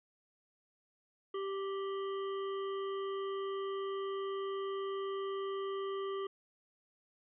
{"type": "harmonic tone with a mistuned harmonic", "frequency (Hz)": 391, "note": "G4", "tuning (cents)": -4, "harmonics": [1, 3, 5, 7, 8], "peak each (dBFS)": [-36, -43, -55, -59, -53], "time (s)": [1.34, 6.27], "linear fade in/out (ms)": 5, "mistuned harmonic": 7, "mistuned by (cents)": 85, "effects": []}